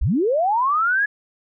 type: linear sweep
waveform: sine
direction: up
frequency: 30.87 to 1709 Hz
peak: -16 dBFS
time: 0.01-1.06 s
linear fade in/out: 10 ms
effects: none